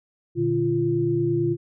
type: tone cluster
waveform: sine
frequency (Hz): 120.1 / 149.2 / 344.7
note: B2 / D3 / F4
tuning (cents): -48 / +28 / -23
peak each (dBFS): -27 / -27 / -21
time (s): 0.35-1.57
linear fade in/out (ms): 50
effects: none